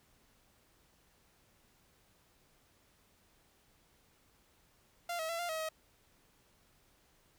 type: tone with pitch steps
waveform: sawtooth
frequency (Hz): 693 / 641 / 672 / 697 / 638 / 634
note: F5 / E5 / E5 / F5 / D#5 / D#5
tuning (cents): -14 / -49 / +33 / -4 / +43 / +32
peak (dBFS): -32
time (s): 5.09-5.69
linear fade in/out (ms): 5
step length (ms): 100
effects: pink hiss -69 dBFS RMS until 7.38 s

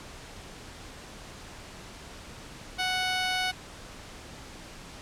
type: tone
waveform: 10% pulse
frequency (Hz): 740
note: F#5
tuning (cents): 0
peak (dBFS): -18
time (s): 2.78-3.52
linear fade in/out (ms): 20
effects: pink hiss -45 dBFS RMS until 5.01 s + low-pass 8000 Hz 12 dB/octave

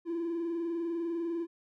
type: tone with vibrato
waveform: triangle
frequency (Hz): 336.4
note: E4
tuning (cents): +35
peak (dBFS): -28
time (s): 0.05-1.47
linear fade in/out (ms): 50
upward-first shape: square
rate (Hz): 20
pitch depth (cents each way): 43
effects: tanh soft clip ceiling -26 dBFS

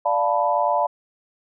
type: chord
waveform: sine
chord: B half-diminished seventh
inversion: first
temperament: equal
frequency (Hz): 587.3 / 698.5 / 880 / 987.8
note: D5 / F5 / A5 / B5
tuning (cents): 0 / 0 / 0 / 0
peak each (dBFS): -23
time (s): 0.05-0.87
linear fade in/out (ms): 10
effects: none

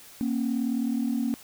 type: tone pair together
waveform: sine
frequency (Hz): 233.4 / 272.5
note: A#3 / C#4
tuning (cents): +2 / -29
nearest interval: minor third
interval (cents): 269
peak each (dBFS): -25 / -27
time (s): 0.21-1.34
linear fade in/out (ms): 0
effects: tanh soft clip ceiling -19 dBFS + white hiss -49 dBFS RMS until 1.43 s

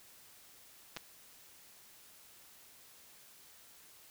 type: clicks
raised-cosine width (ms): 0.2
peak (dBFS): -24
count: 2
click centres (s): 0.965 / 0.971
effects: white hiss -59 dBFS RMS until 4.1 s

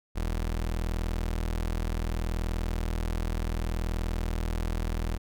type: tone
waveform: 30% pulse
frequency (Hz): 40.67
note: E1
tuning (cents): -23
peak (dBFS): -25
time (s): 0.15-5.18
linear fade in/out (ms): 20
effects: none

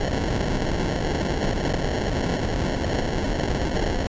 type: noise with sample-and-hold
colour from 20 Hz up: pink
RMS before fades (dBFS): -24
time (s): 0-4.07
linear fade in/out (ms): 2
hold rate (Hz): 1225
effects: resampled to 16000 Hz

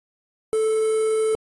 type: tone with quantisation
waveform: triangle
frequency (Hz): 438.4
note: A4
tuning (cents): -6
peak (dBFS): -16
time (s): 0.53-1.35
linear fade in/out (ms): 0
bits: 6
effects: AAC 32 kbps

